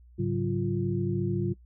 sine tone cluster, 104.8 / 138.5 / 187.7 / 348.6 Hz, G#2 / C#3 / F#3 / F4, +16 / -1 / +25 / -3 cents, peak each -31 dBFS, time 0.18-1.54 s, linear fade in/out 20 ms, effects noise-tail reverb RT60 0.1 s tail -21 dB re dry + added 60 Hz sine -51 dBFS peak until 1.65 s

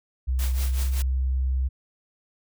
sine tone with pitch glide, 64 to 65.01 Hz, C2 to C2, -38 to -11 cents, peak -21 dBFS, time 0.27-1.69 s, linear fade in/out 20 ms, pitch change +27 cents, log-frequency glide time 0.54-0.6 s
white noise with tremolo, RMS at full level -34 dBFS, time 0.39-1.02 s, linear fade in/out 0 ms, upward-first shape triangle, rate 5.3 Hz, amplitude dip 85%
effects none

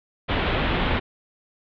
pink low-pass noise, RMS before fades -23 dBFS, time 0.28-1 s, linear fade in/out 20 ms, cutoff 3600 Hz, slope 48 dB/octave, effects none

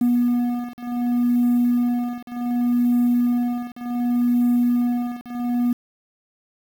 triangle beating tone pair, 242.1 / 242.77 Hz, B3 / B3, -34 / -29 cents, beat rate 0.67 Hz, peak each -18 / -18 dBFS, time 0.01-5.73 s, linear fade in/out 5 ms, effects tanh soft clip ceiling -10 dBFS + 7-bit

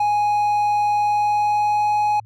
triangle tone with pitch glide, 830.6 to 837.3 Hz, G#5 to G#5, 0 to +14 cents, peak -14 dBFS, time 0-2.2 s, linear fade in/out 5 ms, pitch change +14 cents, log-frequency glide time 0.96-1.92 s, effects added 109 Hz sine -42 dBFS peak until 2.25 s

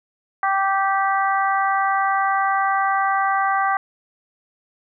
harmonic tone, 390 Hz, G4, 9 cents flat, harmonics 2 / 3 / 4 / 5, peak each -20 / -21 / -25 / -28 dBFS, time 0.43-3.77 s, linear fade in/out 2 ms, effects none

